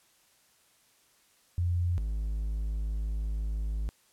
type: tone pair in turn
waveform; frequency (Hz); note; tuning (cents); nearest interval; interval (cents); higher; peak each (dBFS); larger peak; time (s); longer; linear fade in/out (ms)
sine / triangle; 87.7 / 52.99; F2 / G#1; +8 / +36; major sixth; 872; first; -25 / -27; first; 1.58-1.98 / 1.98-3.89; second; 0
effects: white hiss -65 dBFS RMS until 4.12 s + low-pass 12000 Hz 12 dB/octave